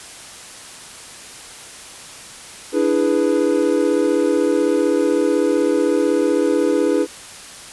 triangle chord, E dominant seventh, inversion third, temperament equal, 293.7 / 329.6 / 415.3 / 493.9 Hz, D4 / E4 / G#4 / B4, 0 / 0 / 0 / 0 cents, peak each -18 dBFS, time 2.72-7.07 s, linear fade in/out 50 ms, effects white hiss -37 dBFS RMS until 7.72 s + resampled to 24000 Hz

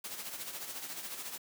white noise with tremolo, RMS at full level -40 dBFS, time 0.04-1.38 s, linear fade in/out 5 ms, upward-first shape sine, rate 14 Hz, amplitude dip 55%, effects high-pass 150 Hz 12 dB/octave

